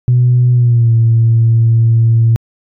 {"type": "tone with pitch glide", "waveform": "sine", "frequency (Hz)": [123.47, 114.54], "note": ["B2", "A#2"], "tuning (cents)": [0, -30], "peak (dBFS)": -5, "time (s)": [0.08, 2.36], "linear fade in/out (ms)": 0, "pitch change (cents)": -130, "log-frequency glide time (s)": [0.52, 0.93], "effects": ["tanh soft clip ceiling -2 dBFS"]}